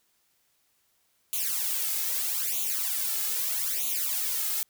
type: noise with flanger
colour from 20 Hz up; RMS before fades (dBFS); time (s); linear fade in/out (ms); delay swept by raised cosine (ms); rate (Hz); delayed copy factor
blue; -29; 1.33-4.63; 0; 0.29 to 2.39; 0.79; +0.9
effects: white hiss -70 dBFS RMS until 4.69 s